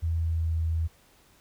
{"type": "tone with pitch glide", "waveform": "sine", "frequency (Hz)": [82.41, 81.37], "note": ["E2", "E2"], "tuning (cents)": [0, -22], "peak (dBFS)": -24, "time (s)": [0.02, 0.88], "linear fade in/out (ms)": 20, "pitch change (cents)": -22, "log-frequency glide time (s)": [0.13, 0.53], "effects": ["pink hiss -60 dBFS RMS until 1.4 s"]}